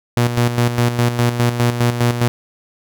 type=tone with tremolo; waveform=sawtooth; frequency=120 Hz; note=B2; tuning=49 cents flat; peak=-8 dBFS; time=0.17-2.28 s; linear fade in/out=0 ms; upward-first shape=square; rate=4.9 Hz; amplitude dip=60%; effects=none